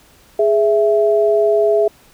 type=tone pair together; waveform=sine; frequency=416.4 / 661 Hz; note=G#4 / E5; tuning=+5 / +5 cents; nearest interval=minor sixth; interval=800 cents; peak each=-13 / -14 dBFS; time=0.39-1.88 s; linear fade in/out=5 ms; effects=pink hiss -49 dBFS RMS until 2.13 s